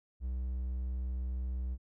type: tone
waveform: triangle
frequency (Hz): 63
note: B1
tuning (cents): +35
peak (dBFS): -31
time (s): 0.2-1.78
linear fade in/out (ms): 50
effects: none